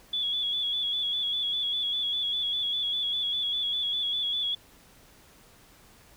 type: tone with vibrato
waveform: sine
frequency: 3400 Hz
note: G#7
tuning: 40 cents sharp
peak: -26 dBFS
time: 0.13-4.55 s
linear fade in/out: 5 ms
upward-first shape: square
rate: 5 Hz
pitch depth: 35 cents each way
effects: pink hiss -56 dBFS RMS until 6.16 s